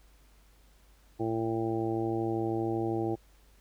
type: harmonic tone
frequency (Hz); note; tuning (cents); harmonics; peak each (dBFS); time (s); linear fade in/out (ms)
112.7; A2; +42; 1 / 2 / 3 / 4 / 5 / 6 / 7; -36 / -40 / -30 / -38 / -43 / -43 / -38; 1.19-3.16; 20
effects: added 50 Hz sine -58 dBFS peak until 3.6 s + pink hiss -65 dBFS RMS until 3.6 s